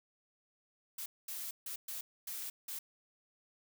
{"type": "noise bursts at uneven times", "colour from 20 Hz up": "blue", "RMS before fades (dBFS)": -42, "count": 6, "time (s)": [[0.98, 1.06], [1.28, 1.51], [1.66, 1.76], [1.88, 2.01], [2.27, 2.5], [2.68, 2.79]], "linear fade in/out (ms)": 5, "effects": []}